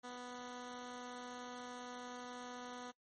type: tone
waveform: 10% pulse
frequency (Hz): 246.9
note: B3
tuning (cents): 0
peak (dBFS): -38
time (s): 0.03-2.92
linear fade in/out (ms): 20
effects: noise-tail reverb RT60 0.1 s tail -22 dB re dry + MP3 32 kbps